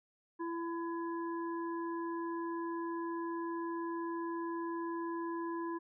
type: harmonic tone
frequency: 335.6 Hz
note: E4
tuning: 31 cents sharp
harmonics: 1 / 3 / 5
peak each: -37 / -41 / -51 dBFS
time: 0.39-5.79 s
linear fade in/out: 20 ms
effects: none